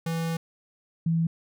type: tone pair in turn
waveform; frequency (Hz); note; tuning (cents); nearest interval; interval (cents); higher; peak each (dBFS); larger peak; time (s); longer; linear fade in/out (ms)
square / sine; 164.9 / 164.9; E3 / E3; +1 / +1; unison; 0; neither; -27 / -21; second; 0.06-0.37 / 1.06-1.27; first; 5
effects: none